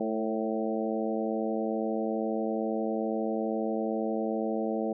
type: harmonic tone with a mistuned harmonic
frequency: 110 Hz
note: A2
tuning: in tune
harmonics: 2 / 3 / 4 / 5 / 6 / 7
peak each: -32 / -34 / -34 / -35 / -37 / -39 dBFS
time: 0-4.93 s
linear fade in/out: 5 ms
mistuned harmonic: 4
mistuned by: +30 cents
effects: none